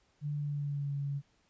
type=tone with pitch glide; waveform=sine; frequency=146.83 to 141.17 Hz; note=D3 to C#3; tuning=0 to +32 cents; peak=-32 dBFS; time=0.21-1.22 s; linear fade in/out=50 ms; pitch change=-68 cents; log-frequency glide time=0.34-0.94 s; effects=pink hiss -71 dBFS RMS until 1.49 s + resampled to 16000 Hz